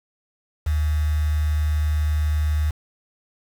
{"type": "tone with quantisation", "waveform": "sine", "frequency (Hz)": 76, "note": "D#2", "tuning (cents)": -40, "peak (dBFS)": -18, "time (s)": [0.66, 2.71], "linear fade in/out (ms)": 10, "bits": 6, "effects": []}